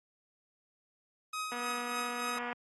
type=tone with tremolo; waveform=sawtooth; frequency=1262 Hz; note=D#6; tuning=24 cents sharp; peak=-30 dBFS; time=1.33-2.39 s; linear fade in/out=5 ms; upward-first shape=triangle; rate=3.4 Hz; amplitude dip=65%
type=click train; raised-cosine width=0.5 ms; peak=-25 dBFS; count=245; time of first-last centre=1.52-2.528 s; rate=242 Hz
effects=high-pass 150 Hz 12 dB/octave + AAC 32 kbps